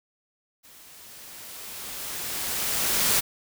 white noise with level ramp, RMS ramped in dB -51 to -21 dBFS, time 0.63-3.21 s, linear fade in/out 20 ms, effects none

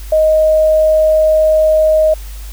sine tone, 625 Hz, D#5, 8 cents sharp, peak -7 dBFS, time 0.12-2.14 s, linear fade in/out 5 ms, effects added 50 Hz sine -25 dBFS peak until 2.52 s + white hiss -38 dBFS RMS until 2.52 s

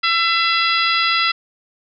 harmonic tone with a mistuned harmonic, 672 Hz, E5, 33 cents sharp, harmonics 2 / 3 / 4 / 5 / 6 / 7, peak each -19 / -21 / -22 / -23 / -24 / -24 dBFS, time 0.03-1.32 s, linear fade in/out 10 ms, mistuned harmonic 7, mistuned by +62 cents, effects none

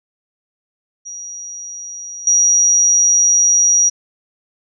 sine tone with level steps, 5760 Hz, F#8, 47 cents flat, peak -27 / -9 dBFS, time 1.05-3.9 s, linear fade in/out 20 ms, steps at 2.27 s, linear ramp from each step 2 ms, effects none

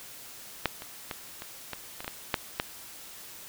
clicks, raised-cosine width 0.3 ms, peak -8 / -24 / -17 / -22 / -18 / -21 / -21 / -17 / -8 / -10 dBFS, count 10, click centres 0.657 / 0.821 / 1.112 / 1.421 / 1.733 / 2.005 / 2.045 / 2.079 / 2.342 / 2.599 s, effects white hiss -46 dBFS RMS until 3.48 s

